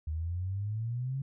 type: exponential sweep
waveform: sine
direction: up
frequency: 75.9 to 138.59 Hz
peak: -31 dBFS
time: 0.07-1.22 s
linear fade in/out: 5 ms
effects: none